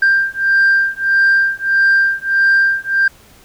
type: beating tone pair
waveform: sine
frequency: 1584 / 1585.6 Hz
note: G6 / G6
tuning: +18 / +19 cents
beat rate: 1.6 Hz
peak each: -12 dBFS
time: 0.02-3.08 s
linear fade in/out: 5 ms
effects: tanh soft clip ceiling -6 dBFS + pink hiss -46 dBFS RMS until 3.44 s